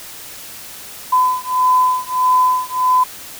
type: beating tone pair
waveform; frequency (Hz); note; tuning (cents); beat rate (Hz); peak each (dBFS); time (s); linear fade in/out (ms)
sine; 1010 / 1011.6; B5 / B5; +39 / +41; 1.6; -15; 1.12-3.04; 10
effects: white hiss -34 dBFS RMS until 3.39 s